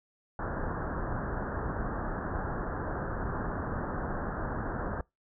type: low-pass noise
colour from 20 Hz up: pink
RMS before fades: -34 dBFS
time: 0.39-5.01 s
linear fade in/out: 2 ms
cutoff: 1700 Hz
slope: 96 dB/octave
effects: noise-tail reverb RT60 0.2 s tail -24 dB re dry